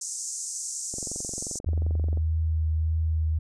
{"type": "band-pass noise", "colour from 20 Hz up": "pink", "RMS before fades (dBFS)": -34, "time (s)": [0.01, 1.59], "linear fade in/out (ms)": 5, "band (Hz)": [6000, 8600], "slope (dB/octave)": 48}
{"type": "click train", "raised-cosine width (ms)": 2, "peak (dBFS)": -25, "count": 29, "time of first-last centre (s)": [0.94, 2.173], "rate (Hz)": 22.7}
{"type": "tone with vibrato", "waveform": "sine", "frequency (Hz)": 79.6, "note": "D#2", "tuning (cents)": 40, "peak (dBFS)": -22, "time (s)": [1.66, 3.39], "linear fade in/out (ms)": 10, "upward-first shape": "triangle", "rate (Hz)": 1.7, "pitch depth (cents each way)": 17}
{"effects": []}